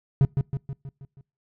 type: tone with echo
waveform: triangle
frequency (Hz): 137.6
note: C#3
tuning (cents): -12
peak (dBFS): -12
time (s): 0.21-0.25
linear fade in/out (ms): 0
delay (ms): 160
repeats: 6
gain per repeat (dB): -5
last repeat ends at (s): 1.21
effects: noise-tail reverb RT60 0.3 s tail -25 dB re dry